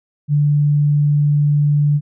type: tone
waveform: sine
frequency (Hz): 146.6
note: D3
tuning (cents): -3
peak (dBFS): -11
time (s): 0.28-2.01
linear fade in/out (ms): 50
effects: none